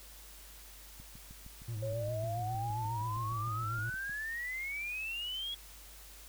click train, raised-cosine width 5 ms, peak -39 dBFS, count 21, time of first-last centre 1-4.096 s, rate 6.46 Hz
triangle tone with vibrato, 111.3 Hz, A2, 20 cents sharp, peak -34 dBFS, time 1.68-3.9 s, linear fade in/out 5 ms, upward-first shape sine, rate 7.4 Hz, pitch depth 97 cents each way
sine exponential sweep, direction up, 537 to 3364 Hz, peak -36 dBFS, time 1.82-5.55 s, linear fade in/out 10 ms
effects added 50 Hz sine -54 dBFS peak until 6.28 s + white hiss -54 dBFS RMS until 6.28 s

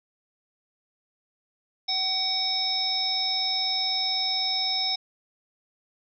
harmonic tone, 756 Hz, F#5, 37 cents sharp, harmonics 1 / 3 / 5 / 7, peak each -34 / -36 / -28 / -26 dBFS, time 1.88-4.96 s, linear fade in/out 10 ms, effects none

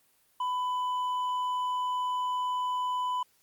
sine tone with hard clipping, 999 Hz, B5, 20 cents sharp, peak -29 dBFS, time 0.4-3.23 s, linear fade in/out 5 ms, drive 4 dB, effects white hiss -67 dBFS RMS until 3.42 s + Opus 32 kbps

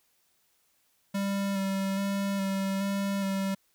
square tone with vibrato, 196 Hz, G3, in tune, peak -28 dBFS, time 1.14-3.55 s, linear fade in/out 10 ms, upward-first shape square, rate 1.2 Hz, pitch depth 16 cents each way, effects white hiss -70 dBFS RMS until 3.74 s

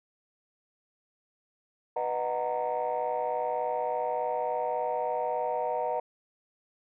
sine chord, B major seventh, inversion none, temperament just, 493.9 / 617.4 / 740.8 / 926 Hz, B4 / D#5 / F#5 / A#5, 0 / -14 / +2 / -12 cents, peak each -32 dBFS, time 1.96-6 s, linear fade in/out 5 ms, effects tanh soft clip ceiling -21 dBFS

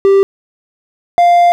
triangle tone pair in turn, 392.3 / 697.7 Hz, G4 / F5, +1 / -2 cents, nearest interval minor seventh, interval 997 cents, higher second, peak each -3 dBFS, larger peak neither, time 0.05-0.23 / 1.18-1.52 s, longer second, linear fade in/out 0 ms, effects none

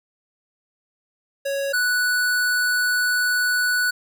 square tone pair in turn, 554.4 / 1480.1 Hz, C#5 / F#6, 0 / 0 cents, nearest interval octave + perfect fourth, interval 1700 cents, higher second, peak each -23 / -19 dBFS, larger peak second, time 1.45-1.73 / 1.73-3.91 s, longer second, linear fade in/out 10 ms, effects none

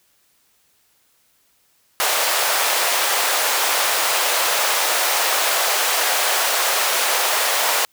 pink high-pass noise, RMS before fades -19 dBFS, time 2-7.85 s, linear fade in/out 0 ms, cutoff 560 Hz, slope 24 dB/octave, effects white hiss -61 dBFS RMS until 7.92 s

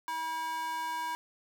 square tone with high-pass filter, 322.2 Hz, E4, 39 cents flat, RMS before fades -35 dBFS, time 0.08-1.15 s, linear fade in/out 0 ms, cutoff 1100 Hz, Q 6.9, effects none

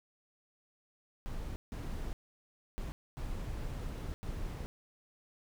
brown noise bursts at uneven times, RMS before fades -39 dBFS, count 5, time 1.26-1.56 / 1.72-2.13 / 2.78-2.92 / 3.17-4.14 / 4.23-4.66 s, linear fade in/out 0 ms, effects none

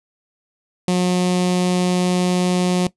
sawtooth tone with notch filter, 180.5 Hz, F#3, 43 cents flat, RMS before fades -17 dBFS, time 0.88-2.87 s, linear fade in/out 2 ms, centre 1500 Hz, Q 1, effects noise-tail reverb RT60 0.1 s tail -18 dB re dry + resampled to 24000 Hz

